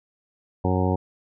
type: harmonic tone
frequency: 92.5 Hz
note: F#2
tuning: in tune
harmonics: 1 / 2 / 3 / 4 / 5 / 6 / 8 / 9 / 10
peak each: -23 / -26 / -28 / -29 / -30 / -31 / -32 / -33 / -33 dBFS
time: 0.64-0.96 s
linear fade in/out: 10 ms
effects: none